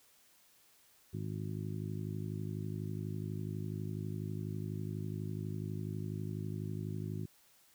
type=harmonic tone; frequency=52.1 Hz; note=G#1; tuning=6 cents sharp; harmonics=2 / 3 / 4 / 5 / 6 / 7; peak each=-40 / -41 / -46 / -49 / -50 / -49 dBFS; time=1.13-7.26 s; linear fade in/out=10 ms; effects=white hiss -66 dBFS RMS until 7.74 s